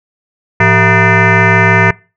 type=tone with frequency modulation; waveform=sine; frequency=947 Hz; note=A#5; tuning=27 cents sharp; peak=-4 dBFS; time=0.6-1.91 s; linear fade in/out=5 ms; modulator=280 Hz; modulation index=4.4; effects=noise-tail reverb RT60 0.3 s tail -23 dB re dry + tanh soft clip ceiling 0 dBFS